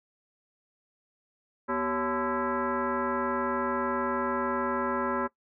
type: tone with frequency modulation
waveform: sine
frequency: 385.8 Hz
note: G4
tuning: 28 cents flat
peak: -26 dBFS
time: 1.68-5.28 s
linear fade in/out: 20 ms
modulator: 315 Hz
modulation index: 3.7
effects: noise-tail reverb RT60 0.1 s tail -18 dB re dry